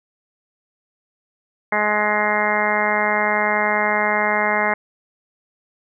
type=harmonic tone; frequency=210.3 Hz; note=G#3; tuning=22 cents sharp; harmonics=1 / 2 / 3 / 4 / 5 / 6 / 7 / 8 / 9 / 10; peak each=-29 / -28 / -24 / -23 / -26 / -29 / -29 / -27 / -25 / -23 dBFS; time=1.72-4.74 s; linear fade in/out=5 ms; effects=none